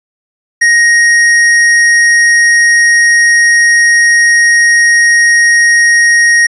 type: tone with tanh clipping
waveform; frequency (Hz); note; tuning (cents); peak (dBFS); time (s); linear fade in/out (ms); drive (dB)
sine; 1874; A#6; +9; -6; 0.61-6.47; 10; 15
effects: resampled to 24000 Hz